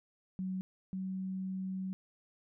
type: tone pair in turn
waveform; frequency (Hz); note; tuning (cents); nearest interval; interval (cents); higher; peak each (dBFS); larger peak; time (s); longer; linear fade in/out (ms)
sine; 187.2 / 188.72; F#3 / F#3; +20 / +34; unison; 14; second; -34 / -35; first; 0.39-0.61 / 0.93-1.93; second; 0
effects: none